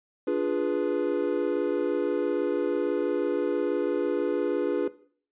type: chord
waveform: triangle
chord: D diminished seventh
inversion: none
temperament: equal with one note detuned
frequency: 291.5 / 349.2 / 415.3 / 493.9 Hz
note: D4 / F4 / Ab4 / Cb5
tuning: -13 / 0 / 0 / 0 cents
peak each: -27 dBFS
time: 0.27-4.88 s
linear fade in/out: 5 ms
effects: noise-tail reverb RT60 0.5 s tail -17 dB re dry + resampled to 8000 Hz